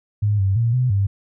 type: tone with pitch steps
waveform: sine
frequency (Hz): 104.1 / 96.9 / 116.2 / 126.4 / 99.1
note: G#2 / G2 / A#2 / B2 / G2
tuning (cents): +5 / -20 / -5 / +41 / +19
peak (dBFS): -15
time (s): 0.22-1.07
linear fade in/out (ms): 10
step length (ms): 170
effects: none